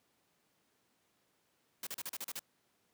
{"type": "noise bursts", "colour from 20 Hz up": "white", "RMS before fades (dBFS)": -41, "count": 8, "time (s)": [1.83, 2.393], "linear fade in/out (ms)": 2, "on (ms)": 38, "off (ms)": 37, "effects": ["pink hiss -75 dBFS RMS until 2.93 s", "high-pass 150 Hz 12 dB/octave"]}